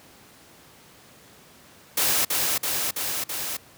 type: noise with echo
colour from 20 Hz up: white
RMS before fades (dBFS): -22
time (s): 1.97-2.25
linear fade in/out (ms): 5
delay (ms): 330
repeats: 4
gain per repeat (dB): -2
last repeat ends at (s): 3.57
effects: pink hiss -51 dBFS RMS until 3.77 s + high-pass 100 Hz 12 dB/octave